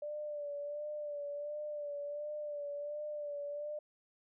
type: tone with vibrato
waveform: sine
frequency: 587.3 Hz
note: D5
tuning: in tune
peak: -38 dBFS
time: 0.02-3.79 s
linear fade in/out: 5 ms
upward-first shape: sine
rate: 1.4 Hz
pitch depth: 37 cents each way
effects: none